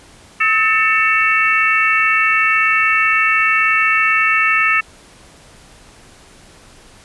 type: harmonic tone with a mistuned harmonic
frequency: 446.2 Hz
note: A4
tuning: 24 cents sharp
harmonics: 3 / 4 / 5 / 6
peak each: -17 / -17 / -17 / -17 dBFS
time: 0.4-4.81 s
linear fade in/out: 10 ms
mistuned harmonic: 3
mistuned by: -64 cents
effects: pink hiss -44 dBFS RMS until 7.04 s + resampled to 24000 Hz